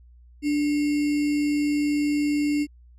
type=tone with sample-and-hold; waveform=sine; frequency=293.7 Hz; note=D4; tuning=in tune; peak=-20 dBFS; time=0.42-2.67 s; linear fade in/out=50 ms; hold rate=2450 Hz; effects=added 60 Hz sine -48 dBFS peak until 2.98 s + low-pass 9000 Hz 12 dB/octave